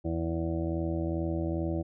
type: harmonic tone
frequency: 82.41 Hz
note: E2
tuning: in tune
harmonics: 1 / 2 / 3 / 4 / 6 / 7 / 8 / 9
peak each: -33 / -35 / -43 / -32 / -44 / -38 / -47 / -46 dBFS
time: 0.04-1.83 s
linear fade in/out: 20 ms
effects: none